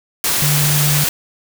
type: tone in noise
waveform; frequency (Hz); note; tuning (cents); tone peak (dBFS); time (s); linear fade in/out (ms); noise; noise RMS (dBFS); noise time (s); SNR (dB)
sine; 146.83; D3; 0; -15; 0.42-1.04; 2; white; -17; 0.24-1.09; -1
effects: none